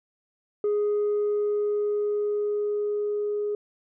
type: tone with level ramp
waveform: sine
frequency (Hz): 415.3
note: G#4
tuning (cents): 0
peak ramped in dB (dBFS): -19 to -24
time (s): 0.64-3.55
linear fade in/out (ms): 2
effects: tanh soft clip ceiling -20 dBFS